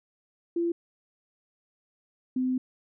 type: tone pair in turn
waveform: sine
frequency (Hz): 340.7 / 256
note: F4 / C4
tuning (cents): -43 / -38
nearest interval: perfect fourth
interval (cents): 495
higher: first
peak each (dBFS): -24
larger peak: neither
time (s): 0.56-0.72 / 2.36-2.58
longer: second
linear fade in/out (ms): 5
effects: none